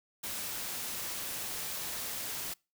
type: noise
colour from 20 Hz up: white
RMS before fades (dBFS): -38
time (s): 0.23-2.54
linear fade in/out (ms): 10
effects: noise-tail reverb RT60 0.3 s tail -26 dB re dry